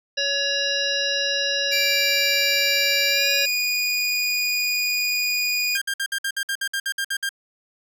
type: harmonic tone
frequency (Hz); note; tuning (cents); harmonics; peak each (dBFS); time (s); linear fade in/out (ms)
561; C#5; +21; 1 / 3 / 5 / 7 / 9 / 10; -29 / -27 / -27 / -26 / -29 / -31; 0.17-3.46; 10
type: tone with pitch glide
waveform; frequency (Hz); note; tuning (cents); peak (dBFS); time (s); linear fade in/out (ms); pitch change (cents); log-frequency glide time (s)
25% pulse; 2345 to 2457; D7 to D#7; -3 to -22; -17; 1.71-5.78; 20; +81; 3.08-3.29
type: tone bursts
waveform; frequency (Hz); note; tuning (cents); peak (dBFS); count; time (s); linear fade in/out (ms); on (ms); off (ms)
sawtooth; 1600; G6; +35; -19; 13; 5.75-7.292; 5; 66; 57
effects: none